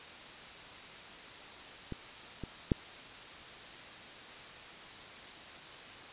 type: clicks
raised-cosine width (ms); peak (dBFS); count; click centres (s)
3; -25 / -26 / -13; 3; 1.923 / 2.437 / 2.718
effects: white hiss -48 dBFS RMS until 6.12 s + resampled to 8000 Hz